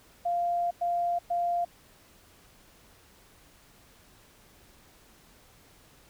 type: tone bursts at uneven times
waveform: sine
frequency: 696 Hz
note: F5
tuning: 6 cents flat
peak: -25 dBFS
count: 3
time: 0.25-0.71 / 0.81-1.19 / 1.3-1.65 s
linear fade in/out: 10 ms
effects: pink hiss -58 dBFS RMS until 6.09 s